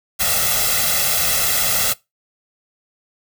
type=noise with comb filter; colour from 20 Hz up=white; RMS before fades=-18 dBFS; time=0.19-1.94 s; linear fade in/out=20 ms; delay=1.5 ms; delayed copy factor=+0.95; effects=noise-tail reverb RT60 0.2 s tail -21 dB re dry